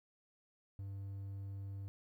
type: tone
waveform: triangle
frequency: 98.4 Hz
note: G2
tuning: 7 cents sharp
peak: -40 dBFS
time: 0.79-1.88 s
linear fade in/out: 0 ms
effects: 13-bit